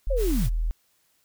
sine tone, 40.54 Hz, E1, 28 cents flat, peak -22 dBFS, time 0.07-0.71 s, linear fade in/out 0 ms
sine linear sweep, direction down, 567 to 91.4 Hz, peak -24 dBFS, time 0.1-0.49 s, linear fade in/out 10 ms
white noise, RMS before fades -38 dBFS, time 0.16-0.5 s, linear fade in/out 50 ms
effects white hiss -67 dBFS RMS until 1.24 s

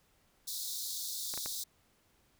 pink high-pass noise, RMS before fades -39 dBFS, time 0.47-1.64 s, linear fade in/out 10 ms, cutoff 3600 Hz, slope 96 dB/octave
clicks, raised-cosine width 0.5 ms, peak -29 / -27 / -26 dBFS, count 3, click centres 1.339 / 1.376 / 1.46 s
effects pink hiss -70 dBFS RMS until 2.39 s

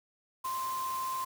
sine tone in noise, 1045 Hz, C6, 2 cents flat, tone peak -32 dBFS, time 0.44-1.25 s, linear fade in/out 10 ms, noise white, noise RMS -44 dBFS, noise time 0.44-1.25 s, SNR +9 dB, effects none

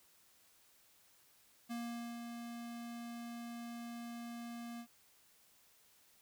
square tone with ADSR envelope, 235.5 Hz, A#3, 18 cents sharp, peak -40 dBFS, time 1.69-4.87 s, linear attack 24 ms, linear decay 460 ms, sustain -5 dB, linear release 74 ms, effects white hiss -68 dBFS RMS until 6.21 s

